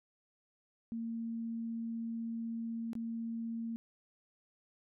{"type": "tone with dropouts", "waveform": "sine", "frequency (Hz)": 229, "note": "A#3", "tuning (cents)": -31, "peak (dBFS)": -36, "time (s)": [0.92, 3.76], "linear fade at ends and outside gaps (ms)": 0, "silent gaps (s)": [2.932, 2.953], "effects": []}